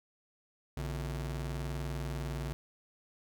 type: ring-modulated tone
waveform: 40% pulse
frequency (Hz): 100.7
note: G2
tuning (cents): +47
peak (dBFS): -31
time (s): 0.77-2.53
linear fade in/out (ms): 0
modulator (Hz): 40.4
effects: none